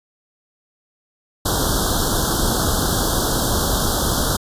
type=band-stop noise; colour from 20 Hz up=pink; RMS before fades=-19 dBFS; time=1.45-4.37 s; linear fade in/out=10 ms; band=1600 to 3200 Hz; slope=96 dB/octave; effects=resampled to 32000 Hz